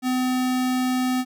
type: tone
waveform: square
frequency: 254.3 Hz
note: C4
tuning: 49 cents flat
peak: -21 dBFS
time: 0.02-1.25 s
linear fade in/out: 50 ms
effects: none